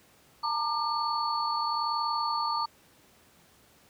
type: tone cluster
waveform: sine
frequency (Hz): 883 / 924 / 1194 / 4439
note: A5 / A#5 / D6 / C#8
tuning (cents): +6 / -16 / +28 / +2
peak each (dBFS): -37 / -31 / -30 / -35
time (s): 0.43-2.66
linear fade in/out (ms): 10
effects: pink hiss -60 dBFS RMS until 3.89 s + high-pass 80 Hz 12 dB/octave